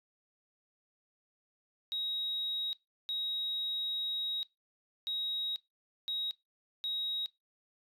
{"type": "tone bursts at uneven times", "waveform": "sine", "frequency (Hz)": 3800, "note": "A#7", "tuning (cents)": 33, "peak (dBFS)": -32, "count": 5, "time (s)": [[1.92, 2.73], [3.09, 4.43], [5.07, 5.56], [6.08, 6.31], [6.84, 7.26]], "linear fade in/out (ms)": 0, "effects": ["noise-tail reverb RT60 0.2 s tail -21 dB re dry", "tanh soft clip ceiling -28 dBFS"]}